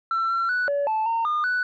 sine tone with pitch steps, 1343 / 1357 / 1481 / 570 / 874 / 915 / 1216 / 1486 Hz, E6 / E6 / F#6 / C#5 / A5 / A#5 / D#6 / F#6, +32 / +50 / +1 / +48 / -12 / -32 / -40 / +7 cents, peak -19 dBFS, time 0.11-1.63 s, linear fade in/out 2 ms, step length 190 ms, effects tanh soft clip ceiling -19 dBFS

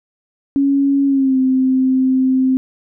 sine tone with pitch glide, 277.7 to 260.6 Hz, C#4 to C4, +3 to -7 cents, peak -11 dBFS, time 0.56-2.57 s, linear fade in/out 0 ms, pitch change -110 cents, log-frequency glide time 1.06-1.38 s, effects none

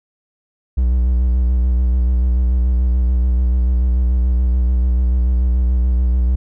triangle tone with vibrato, 61.74 Hz, B1, in tune, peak -10 dBFS, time 0.77-6.36 s, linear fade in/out 10 ms, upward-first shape square, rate 6.9 Hz, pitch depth 38 cents each way, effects none

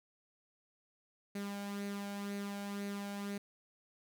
sawtooth tone with flanger, 201.4 Hz, G3, 47 cents sharp, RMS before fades -41 dBFS, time 1.35-3.38 s, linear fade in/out 5 ms, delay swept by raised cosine 0.46 to 1.34 ms, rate 2 Hz, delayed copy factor +0.5, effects none

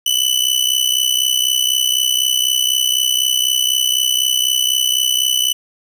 sawtooth tone with amplitude modulation, 2991 Hz, F#7, 18 cents sharp, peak -7 dBFS, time 0.06-5.53 s, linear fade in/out 5 ms, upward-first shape sine, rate 64 Hz, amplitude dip 80%, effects none

